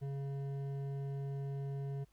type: tone with hard clipping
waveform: sine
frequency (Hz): 138.59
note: C#3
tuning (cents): 0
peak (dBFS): -39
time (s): 0.01-2.05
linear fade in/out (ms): 20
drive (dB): 9
effects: added 50 Hz sine -68 dBFS peak until 2.12 s + pink hiss -75 dBFS RMS until 2.12 s